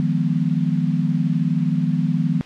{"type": "chord", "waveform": "sine", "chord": "F half-diminished seventh", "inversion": "third", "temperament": "equal", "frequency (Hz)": [155.56, 174.61, 207.7, 246.9], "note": ["Eb3", "F3", "Ab3", "Cb4"], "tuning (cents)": [0, 0, 0, 0], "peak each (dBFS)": [-21, -21, -26, -24], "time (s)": [0, 2.41], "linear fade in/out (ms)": 0, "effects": ["white hiss -41 dBFS RMS until 2.45 s", "low-pass 3000 Hz 12 dB/octave"]}